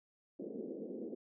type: band-pass noise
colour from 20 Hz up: white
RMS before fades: -44 dBFS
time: 0.39-1.15 s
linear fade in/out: 10 ms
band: 200 to 490 Hz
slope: 48 dB/octave
effects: none